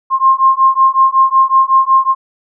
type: beating tone pair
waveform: sine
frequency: 1060 / 1065.4 Hz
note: C6 / C6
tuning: +22 / +31 cents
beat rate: 5.4 Hz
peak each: -10 dBFS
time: 0.1-2.15 s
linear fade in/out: 50 ms
effects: none